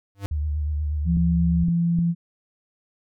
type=tone with exponential growth; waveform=square; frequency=99.5 Hz; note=G2; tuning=26 cents sharp; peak=-23 dBFS; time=0.15-0.26 s; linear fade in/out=0 ms; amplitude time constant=23 ms
type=tone with vibrato; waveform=sine; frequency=75 Hz; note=D2; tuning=37 cents sharp; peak=-22 dBFS; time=0.31-1.64 s; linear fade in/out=5 ms; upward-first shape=triangle; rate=8.3 Hz; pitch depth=54 cents each way
type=tone; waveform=sine; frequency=170 Hz; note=F3; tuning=46 cents flat; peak=-18 dBFS; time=1.05-2.15 s; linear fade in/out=50 ms
type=clicks; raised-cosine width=5 ms; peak=-17 dBFS; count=3; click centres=1.171 / 1.685 / 1.988 s
effects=none